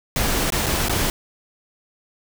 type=noise with dropouts; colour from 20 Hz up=pink; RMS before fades=-21 dBFS; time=0.16-1.1 s; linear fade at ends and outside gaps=1 ms; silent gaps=0.503-0.522 / 0.661-0.665 / 0.885-0.895 s; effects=none